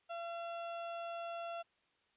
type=tone; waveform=35% pulse; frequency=680 Hz; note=F5; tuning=46 cents flat; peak=-39 dBFS; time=0.09-1.63 s; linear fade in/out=20 ms; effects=white hiss -75 dBFS RMS until 2.16 s + resampled to 8000 Hz